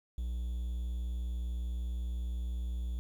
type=tone with quantisation; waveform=triangle; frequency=59.9 Hz; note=A#1; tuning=48 cents sharp; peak=-31 dBFS; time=0.18-2.99 s; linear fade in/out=0 ms; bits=10; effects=none